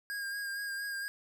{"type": "tone with vibrato", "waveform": "square", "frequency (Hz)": 1622, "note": "G#6", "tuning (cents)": -41, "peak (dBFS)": -36, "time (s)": [0.1, 1.08], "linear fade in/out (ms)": 0, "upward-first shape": "sine", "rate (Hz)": 4.3, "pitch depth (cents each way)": 25, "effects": []}